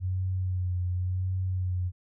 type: tone with vibrato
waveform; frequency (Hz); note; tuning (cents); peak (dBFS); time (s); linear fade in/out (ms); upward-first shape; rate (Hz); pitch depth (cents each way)
sine; 91.6; F#2; -17; -26; 0-1.92; 50; sine; 0.91; 31
effects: none